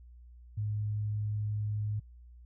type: tone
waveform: sine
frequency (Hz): 105.4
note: G#2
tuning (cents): +26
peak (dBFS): -30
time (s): 0.57-2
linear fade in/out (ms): 10
effects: added 60 Hz sine -50 dBFS peak until 2.45 s